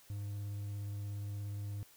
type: tone with vibrato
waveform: triangle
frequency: 101.8 Hz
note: G#2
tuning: 34 cents flat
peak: -36 dBFS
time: 0.1-1.83 s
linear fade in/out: 0 ms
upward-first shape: triangle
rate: 17 Hz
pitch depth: 16 cents each way
effects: white hiss -62 dBFS RMS until 1.96 s

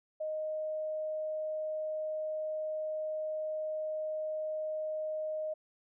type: tone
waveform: sine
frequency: 621 Hz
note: D#5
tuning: 3 cents flat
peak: -33 dBFS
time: 0.2-5.54 s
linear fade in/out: 10 ms
effects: none

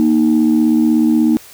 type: tone pair together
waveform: sine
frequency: 234.3 / 310.7 Hz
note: A#3 / D#4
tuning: +9 / -2 cents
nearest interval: perfect fourth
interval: 489 cents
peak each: -11 dBFS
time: 0-1.37 s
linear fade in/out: 0 ms
effects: tanh soft clip ceiling -4 dBFS + white hiss -40 dBFS RMS until 1.53 s

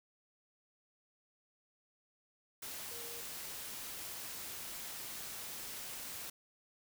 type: tone in noise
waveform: sine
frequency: 470.3 Hz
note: A#4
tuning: 15 cents sharp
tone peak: -52 dBFS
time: 2.91-3.21 s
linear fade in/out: 5 ms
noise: white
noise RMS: -45 dBFS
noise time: 2.62-6.3 s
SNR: -10 dB
effects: none

